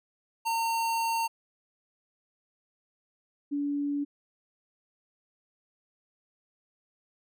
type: tone pair in turn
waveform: square / sine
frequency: 913 / 286.8 Hz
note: A#5 / D4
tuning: -36 / -41 cents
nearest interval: octave + minor sixth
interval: 2005 cents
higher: first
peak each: -27 dBFS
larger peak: neither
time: 0.45-1.28 / 3.51-4.05 s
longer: first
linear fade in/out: 20 ms
effects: none